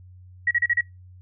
sine tone bursts, 1913 Hz, A#6, 44 cents sharp, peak -17 dBFS, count 5, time 0.47-0.81 s, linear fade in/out 5 ms, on 40 ms, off 35 ms, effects noise-tail reverb RT60 0.2 s tail -25 dB re dry + added 91 Hz sine -44 dBFS peak until 1.21 s

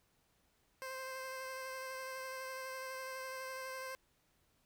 15% pulse tone with vibrato, 523 Hz, C5, 1 cent flat, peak -36 dBFS, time 0.82-3.95 s, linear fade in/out 0 ms, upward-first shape sine, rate 12 Hz, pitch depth 13 cents each way, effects pink hiss -75 dBFS RMS until 4.65 s

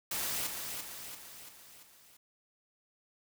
white noise with echo, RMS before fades -35 dBFS, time 0.11-0.47 s, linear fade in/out 5 ms, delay 340 ms, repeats 5, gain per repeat -5 dB, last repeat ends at 2.17 s, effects none

